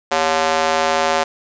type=tone with high-pass filter; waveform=square; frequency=79.8 Hz; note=D#2; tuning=44 cents sharp; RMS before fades=-17 dBFS; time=0.11-1.24 s; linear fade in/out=10 ms; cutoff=650 Hz; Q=1.6; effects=resampled to 16000 Hz + 7-bit